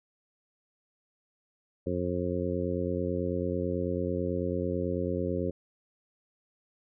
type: harmonic tone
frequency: 89.1 Hz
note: F2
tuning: 35 cents sharp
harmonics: 1 / 2 / 3 / 4 / 5 / 6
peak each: -35 / -35 / -35 / -35 / -35 / -35 dBFS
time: 1.86-5.51 s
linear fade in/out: 10 ms
effects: none